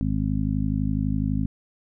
harmonic tone, 52 Hz, G#1, 3 cents sharp, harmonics 1 / 2 / 3 / 4 / 5, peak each -28 / -28 / -28 / -28 / -28 dBFS, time 0.01-1.46 s, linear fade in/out 0 ms, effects none

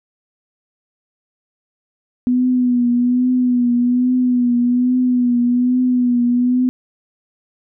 sine tone with vibrato, 246.9 Hz, B3, in tune, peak -12 dBFS, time 2.27-6.69 s, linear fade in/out 0 ms, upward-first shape triangle, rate 1.2 Hz, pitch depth 47 cents each way, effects none

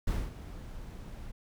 brown noise with ADSR envelope, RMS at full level -29 dBFS, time 0.07-1.32 s, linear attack 8 ms, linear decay 220 ms, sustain -14 dB, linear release 16 ms, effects none

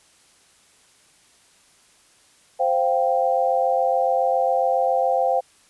sine chord, C suspended fourth, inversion none, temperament just, 523.3 / 697.7 / 784.9 Hz, C5 / F5 / G5, 0 / -2 / +2 cents, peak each -21 / -22 / -22 dBFS, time 2.59-5.41 s, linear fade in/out 20 ms, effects white hiss -56 dBFS RMS until 5.69 s + resampled to 24000 Hz

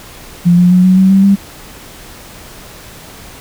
sine tone with pitch steps, 174.1 / 177.86 / 181.7 / 185.63 / 189.64 / 193.73 / 197.92 Hz, F3 / F3 / F#3 / F#3 / F#3 / G3 / G3, -5 / +32 / -31 / +6 / +43 / -20 / +17 cents, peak -4 dBFS, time 0.45-1.36 s, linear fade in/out 20 ms, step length 130 ms, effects pink hiss -34 dBFS RMS until 3.4 s

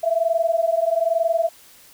sine tone pair together, 653.9 / 675 Hz, E5 / E5, -14 / +41 cents, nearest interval minor second, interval 55 cents, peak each -20 dBFS, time 0.03-1.49 s, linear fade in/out 10 ms, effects white hiss -49 dBFS RMS until 1.93 s

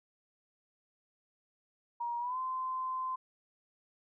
sine tone with pitch glide, 948 to 1033.8 Hz, A#5 to C6, +29 to -21 cents, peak -33 dBFS, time 2-3.16 s, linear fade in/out 10 ms, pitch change +150 cents, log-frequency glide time 2.19-2.38 s, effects none

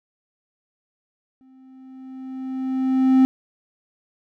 triangle tone with exponential growth, 261.6 Hz, C4, in tune, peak -8 dBFS, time 1.41-3.25 s, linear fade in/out 0 ms, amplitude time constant 400 ms, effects none

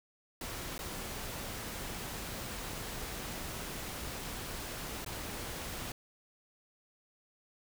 pink noise with dropouts, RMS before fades -41 dBFS, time 0.41-5.92 s, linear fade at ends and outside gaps 2 ms, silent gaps 0.78-0.79 / 5.047-5.062 s, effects none

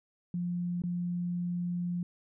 sine tone with dropouts, 175.7 Hz, F3, 11 cents sharp, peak -30 dBFS, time 0.34-2.03 s, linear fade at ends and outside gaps 2 ms, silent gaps 0.82-0.837 s, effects none

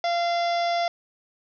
harmonic tone with a mistuned harmonic, 689 Hz, F5, 24 cents flat, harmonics 1 / 2 / 3 / 4 / 5 / 6 / 7 / 8 / 9, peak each -22 / -36 / -33 / -45 / -36 / -46 / -38 / -41 / -50 dBFS, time 0.04-0.88 s, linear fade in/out 2 ms, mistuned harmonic 8, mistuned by -22 cents, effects none

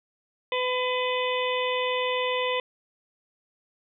harmonic tone, 503 Hz, B4, 32 cents sharp, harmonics 1 / 2 / 4 / 5 / 6 / 7, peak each -27 / -30 / -33 / -34 / -35 / -35 dBFS, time 0.52-2.6 s, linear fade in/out 2 ms, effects none

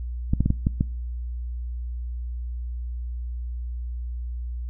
clicks, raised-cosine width 5 ms, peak -8 dBFS, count 6, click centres 0.335 / 0.406 / 0.46 / 0.504 / 0.669 / 0.809 s, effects noise-tail reverb RT60 0.5 s tail -23 dB re dry + added 60 Hz sine -28 dBFS peak until 4.69 s

